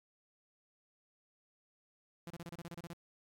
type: tone bursts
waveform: sawtooth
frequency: 170 Hz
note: F3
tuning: 46 cents flat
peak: -40 dBFS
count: 11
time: 2.27-2.932 s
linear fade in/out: 0 ms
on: 32 ms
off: 31 ms
effects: AAC 64 kbps